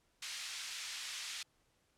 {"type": "band-pass noise", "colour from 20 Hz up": "white", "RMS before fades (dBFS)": -44, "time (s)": [0.22, 1.43], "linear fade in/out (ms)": 5, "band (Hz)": [1900, 5400], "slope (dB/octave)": 12, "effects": ["pink hiss -75 dBFS RMS until 1.97 s", "low-pass 11000 Hz 12 dB/octave"]}